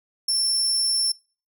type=tone with amplitude modulation; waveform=30% pulse; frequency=5390 Hz; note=E8; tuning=38 cents sharp; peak=-15 dBFS; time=0.28-1.12 s; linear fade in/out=5 ms; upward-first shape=sine; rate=60.3 Hz; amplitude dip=25%; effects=noise-tail reverb RT60 0.4 s tail -25 dB re dry